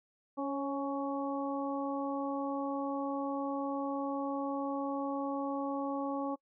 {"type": "harmonic tone with a mistuned harmonic", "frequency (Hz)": 278.9, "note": "C#4", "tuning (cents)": 11, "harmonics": [1, 2, 3, 4], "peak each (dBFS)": [-35, -38, -40, -41], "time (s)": [0.37, 6.36], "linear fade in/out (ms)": 20, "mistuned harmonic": 2, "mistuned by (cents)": -25, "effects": ["noise-tail reverb RT60 0.1 s tail -25 dB re dry"]}